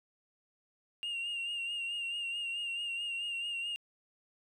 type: tone with vibrato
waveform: sine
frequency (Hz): 2796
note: F7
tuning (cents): +1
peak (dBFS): -32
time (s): 1.03-3.76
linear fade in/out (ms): 0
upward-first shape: sine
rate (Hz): 4.6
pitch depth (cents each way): 39
effects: tanh soft clip ceiling -33 dBFS + 12-bit